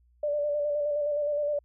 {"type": "tone with vibrato", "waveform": "sine", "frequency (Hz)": 587.3, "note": "D5", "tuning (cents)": 0, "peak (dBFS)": -25, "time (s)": [0.23, 1.59], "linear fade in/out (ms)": 5, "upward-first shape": "square", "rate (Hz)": 9.6, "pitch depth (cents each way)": 25, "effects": ["added 60 Hz sine -60 dBFS peak until 1.64 s"]}